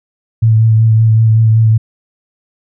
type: tone with vibrato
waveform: sine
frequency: 111.4 Hz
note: A2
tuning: 22 cents sharp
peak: -5 dBFS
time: 0.42-1.78 s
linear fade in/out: 10 ms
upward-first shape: sine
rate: 5.3 Hz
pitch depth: 23 cents each way
effects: none